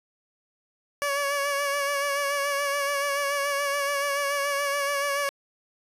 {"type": "tone with vibrato", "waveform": "15% pulse", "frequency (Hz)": 566, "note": "C#5", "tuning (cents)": 36, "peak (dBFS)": -18, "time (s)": [1.02, 5.29], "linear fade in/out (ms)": 0, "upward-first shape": "sine", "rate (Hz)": 7, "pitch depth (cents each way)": 33, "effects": ["resampled to 32000 Hz"]}